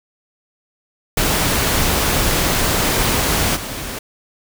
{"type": "noise with level steps", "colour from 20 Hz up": "pink", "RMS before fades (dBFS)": [-17, -27], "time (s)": [1.17, 3.99], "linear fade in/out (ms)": 5, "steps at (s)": 3.55, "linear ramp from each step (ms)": 20, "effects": []}